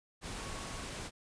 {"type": "tone in noise", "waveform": "sine", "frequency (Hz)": 1108.7, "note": "C#6", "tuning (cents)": 0, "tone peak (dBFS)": -51, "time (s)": [0.34, 0.86], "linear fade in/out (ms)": 50, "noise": "pink", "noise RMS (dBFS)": -42, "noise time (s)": [0.21, 1.11], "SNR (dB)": -12, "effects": ["resampled to 22050 Hz"]}